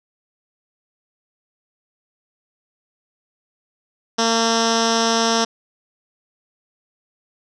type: tone with low-pass filter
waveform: 10% pulse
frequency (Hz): 228.1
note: A#3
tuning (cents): -37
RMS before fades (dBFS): -18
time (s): 4.18-5.45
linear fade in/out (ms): 10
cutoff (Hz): 5400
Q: 4.2
effects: none